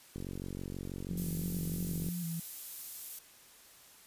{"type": "click train", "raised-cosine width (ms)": 3, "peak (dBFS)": -28, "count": 90, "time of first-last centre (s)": [0.16, 2.086], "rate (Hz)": 46.2}
{"type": "tone with vibrato", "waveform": "sine", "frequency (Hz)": 170.3, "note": "F3", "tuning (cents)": -43, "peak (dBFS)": -35, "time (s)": [1.1, 2.4], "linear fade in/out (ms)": 5, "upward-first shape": "square", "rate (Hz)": 3.1, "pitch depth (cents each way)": 46}
{"type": "noise", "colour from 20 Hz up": "violet", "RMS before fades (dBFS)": -41, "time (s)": [1.17, 3.19], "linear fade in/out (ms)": 5}
{"effects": ["white hiss -58 dBFS RMS until 4.06 s", "resampled to 32000 Hz"]}